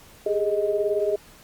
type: tone cluster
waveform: sine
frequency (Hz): 402.2 / 420.4 / 625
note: G4 / G#4 / D#5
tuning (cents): +44 / +21 / +8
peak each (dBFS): -25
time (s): 0.26-1.16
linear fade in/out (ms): 5
effects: pink hiss -50 dBFS RMS until 1.43 s + Opus 48 kbps